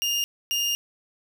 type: tone bursts at uneven times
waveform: 30% pulse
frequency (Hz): 2826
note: F7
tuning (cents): +20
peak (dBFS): -20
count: 2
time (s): 0.02-0.24 / 0.51-0.75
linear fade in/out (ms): 0
effects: 8-bit